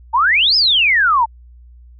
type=exponential two-way sweep; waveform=sine; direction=up then down; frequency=870 to 5280 to 870 Hz; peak=-10 dBFS; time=0.13-1.26 s; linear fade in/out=20 ms; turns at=0.56 s; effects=added 60 Hz sine -39 dBFS peak until 1.99 s